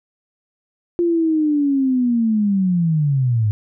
sine linear sweep, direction down, 349.2 to 102.1 Hz, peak -14 dBFS, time 0.99-3.51 s, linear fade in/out 0 ms, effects none

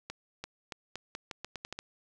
accelerating click train, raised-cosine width 0.2 ms, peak -21 dBFS, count 11, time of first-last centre 0.1-1.79 s, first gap 340 ms, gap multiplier 0.83, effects none

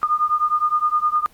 sine beating tone pair, 1215 / 1224.7 Hz, D#6 / D#6, -42 / -28 cents, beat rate 9.7 Hz, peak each -19 / -20 dBFS, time 0.03-1.26 s, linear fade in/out 0 ms, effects pink hiss -53 dBFS RMS until 1.33 s + Opus 48 kbps

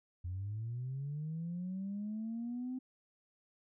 sine linear sweep, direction up, 85.9 to 259.3 Hz, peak -36 dBFS, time 0.24-2.79 s, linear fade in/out 10 ms, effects tanh soft clip ceiling -33 dBFS

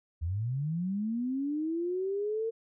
sine linear sweep, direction up, 76 to 458.4 Hz, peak -29 dBFS, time 0.21-2.51 s, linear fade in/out 20 ms, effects none

